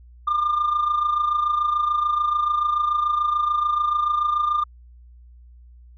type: tone with amplitude modulation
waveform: sine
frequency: 1200 Hz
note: D6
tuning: 37 cents sharp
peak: -14 dBFS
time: 0.27-4.64 s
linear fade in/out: 10 ms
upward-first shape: sine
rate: 26.9 Hz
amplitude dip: 65%
effects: tanh soft clip ceiling -15 dBFS + added 60 Hz sine -44 dBFS peak until 5.97 s